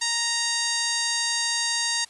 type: harmonic tone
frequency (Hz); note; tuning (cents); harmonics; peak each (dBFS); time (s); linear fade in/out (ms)
932.3; A#5; 0; 1 / 2 / 3 / 4 / 5 / 6 / 7 / 8 / 9 / 10; -35 / -30 / -36 / -31 / -28 / -36 / -30 / -35 / -38 / -36; 0.01-2.05; 10
effects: white hiss -53 dBFS RMS until 2.09 s + resampled to 24000 Hz